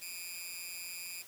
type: tone with amplitude modulation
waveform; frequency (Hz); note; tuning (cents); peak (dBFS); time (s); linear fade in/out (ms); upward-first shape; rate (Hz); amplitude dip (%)
10% pulse; 2445; D#7; -31; -28; 0.01-1.23; 20; sine; 175; 100
effects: white hiss -54 dBFS RMS until 1.27 s